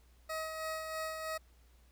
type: tone with tremolo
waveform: 20% pulse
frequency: 635 Hz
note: D#5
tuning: 35 cents sharp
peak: -31 dBFS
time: 0.29-1.38 s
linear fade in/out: 10 ms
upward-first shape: sine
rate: 3.1 Hz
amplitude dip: 40%
effects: added 60 Hz sine -61 dBFS peak until 1.91 s + pink hiss -70 dBFS RMS until 1.91 s